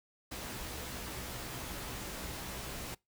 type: noise with comb filter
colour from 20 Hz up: pink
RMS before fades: -42 dBFS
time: 0.31-2.95 s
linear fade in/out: 10 ms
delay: 16 ms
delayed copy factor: +0.55
effects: noise-tail reverb RT60 0.2 s tail -24 dB re dry